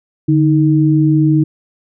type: tone pair together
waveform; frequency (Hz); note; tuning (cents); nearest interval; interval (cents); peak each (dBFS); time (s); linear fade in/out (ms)
sine; 147.9 / 313.4; D3 / D#4; +13 / +13; octave + minor second; 1300; -11; 0.28-1.44; 10
effects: none